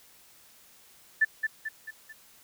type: tone with echo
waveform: sine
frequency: 1760 Hz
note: A6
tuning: in tune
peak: -18 dBFS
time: 1.21-1.25 s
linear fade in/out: 10 ms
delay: 220 ms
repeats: 4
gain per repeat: -6 dB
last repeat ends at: 2.13 s
effects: white hiss -57 dBFS RMS until 2.43 s